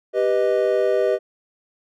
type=chord; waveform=triangle; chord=G augmented; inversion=none; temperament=equal; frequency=392 / 493.9 / 622.3 Hz; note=G4 / B4 / D#5; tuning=0 / 0 / 0 cents; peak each=-19 dBFS; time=0.13-1.19 s; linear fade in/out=50 ms; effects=none